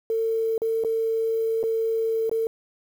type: tone with dropouts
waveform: sine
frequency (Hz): 449.7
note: A4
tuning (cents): +38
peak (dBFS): -21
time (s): 0.1-2.47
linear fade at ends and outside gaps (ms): 1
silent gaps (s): 0.579-0.618 / 0.838-0.847 / 1.63-1.637 / 2.295-2.314
effects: 8-bit